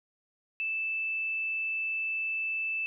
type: tone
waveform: sine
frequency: 2637 Hz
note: E7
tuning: in tune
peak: -29 dBFS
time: 0.6-2.86 s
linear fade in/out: 0 ms
effects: none